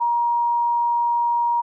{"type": "tone", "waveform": "sine", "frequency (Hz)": 947, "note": "A#5", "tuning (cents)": 27, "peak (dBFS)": -17, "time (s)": [0, 1.62], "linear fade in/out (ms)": 20, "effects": []}